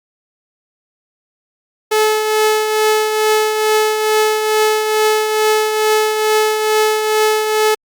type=tone with tremolo; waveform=sawtooth; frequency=431.2 Hz; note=A4; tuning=35 cents flat; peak=-6 dBFS; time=1.91-7.75 s; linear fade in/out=10 ms; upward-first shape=triangle; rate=2.3 Hz; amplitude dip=50%; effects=Opus 48 kbps